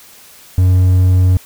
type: tone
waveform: triangle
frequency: 91.8 Hz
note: F#2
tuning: 13 cents flat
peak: -5 dBFS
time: 0.58-1.37 s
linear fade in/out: 0 ms
effects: white hiss -41 dBFS RMS until 1.45 s